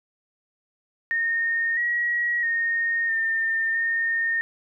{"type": "tone with pitch steps", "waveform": "sine", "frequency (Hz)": [1839, 1908, 1847, 1808, 1832], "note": ["A#6", "A#6", "A#6", "A6", "A#6"], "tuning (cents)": [-24, 40, -16, 47, -31], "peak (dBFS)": -21, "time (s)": [1.11, 4.41], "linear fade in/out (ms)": 0, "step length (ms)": 660, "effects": []}